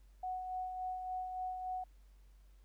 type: tone with tremolo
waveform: sine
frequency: 740 Hz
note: F#5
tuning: in tune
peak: -36 dBFS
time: 0.23-1.84 s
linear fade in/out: 5 ms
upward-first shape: sine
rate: 3.5 Hz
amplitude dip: 40%
effects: added 48 Hz sine -58 dBFS peak until 2.64 s + pink hiss -75 dBFS RMS until 2.64 s